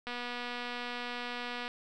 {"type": "click train", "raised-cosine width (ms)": 0.3, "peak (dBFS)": -23, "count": 392, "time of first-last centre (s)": [0.07, 1.679], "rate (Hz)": 243, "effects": []}